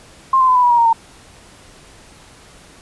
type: tone with pitch steps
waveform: sine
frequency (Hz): 1059 / 1036.6 / 1014.7 / 993.2 / 972.2 / 951.7 / 931.5 / 911.9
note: C6 / C6 / B5 / B5 / B5 / A#5 / A#5 / A#5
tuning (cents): +21 / -16 / +47 / +9 / -28 / +36 / -2 / -38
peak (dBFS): -9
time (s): 0.33-0.93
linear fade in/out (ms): 5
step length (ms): 75
effects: pink hiss -44 dBFS RMS until 2.81 s + resampled to 24000 Hz